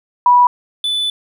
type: tone pair in turn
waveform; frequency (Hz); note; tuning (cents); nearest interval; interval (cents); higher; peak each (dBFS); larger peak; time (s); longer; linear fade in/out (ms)
sine / triangle; 979 / 3489; B5 / A7; -15 / -15; octave + minor seventh; 2200; second; -6 / -14; first; 0.26-0.47 / 0.84-1.1; second; 2
effects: none